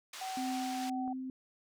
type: band-pass noise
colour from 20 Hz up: white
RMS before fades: -46 dBFS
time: 0.13-0.9 s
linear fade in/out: 5 ms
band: 720 to 5800 Hz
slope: 12 dB/octave
type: tone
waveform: sine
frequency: 758 Hz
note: F#5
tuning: 42 cents sharp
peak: -37 dBFS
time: 0.21-1.13 s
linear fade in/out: 5 ms
type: tone with tremolo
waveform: sine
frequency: 260 Hz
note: C4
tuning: 11 cents flat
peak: -34 dBFS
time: 0.37-1.3 s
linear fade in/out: 2 ms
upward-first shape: triangle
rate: 2 Hz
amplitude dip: 35%
type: click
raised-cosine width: 1 ms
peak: -38 dBFS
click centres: 1.078 s
effects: none